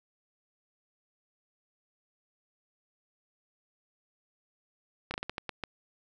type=slowing click train; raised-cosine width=0.3 ms; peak=-18 dBFS; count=8; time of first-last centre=5.11-5.637 s; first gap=30 ms; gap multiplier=1.3; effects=none